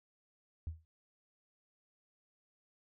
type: tone with exponential decay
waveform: sine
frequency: 80.8 Hz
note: E2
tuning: 34 cents flat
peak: -32 dBFS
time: 0.67-0.85 s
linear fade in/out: 0 ms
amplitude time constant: 37 ms
effects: tanh soft clip ceiling -32 dBFS